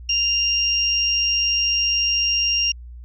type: tone pair together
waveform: sine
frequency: 2794 / 5588 Hz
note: F7 / F8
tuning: 0 / 0 cents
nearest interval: octave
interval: 1200 cents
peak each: -20 dBFS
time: 0.09-2.72 s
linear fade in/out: 5 ms
effects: added 60 Hz sine -35 dBFS peak until 3.04 s